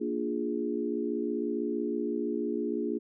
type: chord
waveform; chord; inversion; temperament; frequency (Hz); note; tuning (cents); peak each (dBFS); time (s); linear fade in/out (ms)
sine; Bb dominant seventh; none; equal; 233.1 / 293.7 / 349.2 / 415.3; Bb3 / D4 / F4 / Ab4; 0 / 0 / 0 / 0; -34; 0-2.99; 20
effects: none